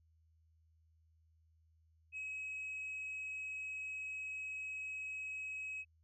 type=tone; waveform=sine; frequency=2554 Hz; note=D#7; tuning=45 cents sharp; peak=-39 dBFS; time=2.12-5.85 s; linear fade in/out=50 ms; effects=tanh soft clip ceiling -39 dBFS + added 80 Hz sine -68 dBFS peak until 6.03 s